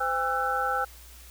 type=tone cluster; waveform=sine; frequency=513 / 804 / 1334 / 1503 Hz; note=C5 / G5 / E6 / F#6; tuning=-34 / +44 / +20 / +27 cents; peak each=-33 / -29 / -28 / -32 dBFS; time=0-0.85 s; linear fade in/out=10 ms; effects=added 60 Hz sine -48 dBFS peak until 1.3 s + white hiss -51 dBFS RMS until 1.3 s